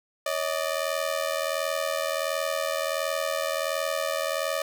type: ring-modulated tone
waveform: sawtooth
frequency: 597 Hz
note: D5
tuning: 28 cents sharp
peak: -19 dBFS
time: 0.26-4.62 s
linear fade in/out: 2 ms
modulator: 40.7 Hz
effects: 10-bit